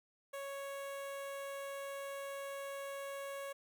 sawtooth tone with notch filter, 554.4 Hz, C#5, in tune, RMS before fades -44 dBFS, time 0.33-3.53 s, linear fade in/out 10 ms, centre 4800 Hz, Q 1.5, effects none

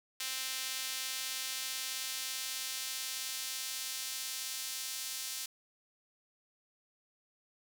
sawtooth tone with high-pass filter sweep, 261.6 Hz, C4, in tune, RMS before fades -39 dBFS, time 0.2-5.46 s, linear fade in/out 5 ms, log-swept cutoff 3200 to 4800 Hz, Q 0.79, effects none

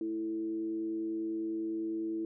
sine tone with frequency modulation, 329.6 Hz, E4, in tune, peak -32 dBFS, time 0.01-2.25 s, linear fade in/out 2 ms, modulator 110 Hz, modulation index 0.35, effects none

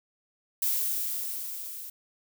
violet noise with level ramp, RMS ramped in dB -26 to -41 dBFS, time 0.62-1.9 s, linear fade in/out 5 ms, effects none

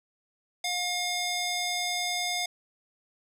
square tone with band-pass filter, 715 Hz, F5, 41 cents sharp, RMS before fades -30 dBFS, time 0.64-2.46 s, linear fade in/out 5 ms, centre 5000 Hz, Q 0.86, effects 10-bit

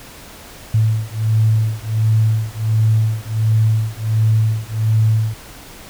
sine beating tone pair, 109.3 / 110.7 Hz, A2 / A2, -11 / +11 cents, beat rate 1.4 Hz, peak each -16 dBFS, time 0.74-5.34 s, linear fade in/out 5 ms, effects pink hiss -38 dBFS RMS until 5.89 s

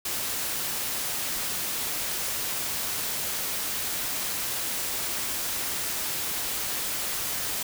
white noise, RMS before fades -30 dBFS, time 0.05-7.63 s, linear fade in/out 5 ms, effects none

